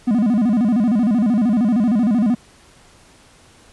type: tone with vibrato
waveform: triangle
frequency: 225.1 Hz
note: A3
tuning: 40 cents sharp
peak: -11 dBFS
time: 0.07-2.35 s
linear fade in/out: 10 ms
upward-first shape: square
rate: 13 Hz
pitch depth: 160 cents each way
effects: pink hiss -49 dBFS RMS until 3.72 s + resampled to 24000 Hz